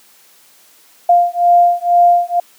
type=beating tone pair; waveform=sine; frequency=698.5 / 700.6 Hz; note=F5 / F5; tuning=0 / +5 cents; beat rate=2.1 Hz; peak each=-11 dBFS; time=1.09-2.4 s; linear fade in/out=5 ms; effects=white hiss -48 dBFS RMS until 2.58 s + high-pass 200 Hz 12 dB/octave